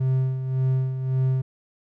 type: tone with tremolo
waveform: triangle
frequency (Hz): 130.81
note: C3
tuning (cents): 0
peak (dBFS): -16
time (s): 0-1.42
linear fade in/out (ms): 10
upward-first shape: sine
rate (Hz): 1.8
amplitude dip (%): 60
effects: none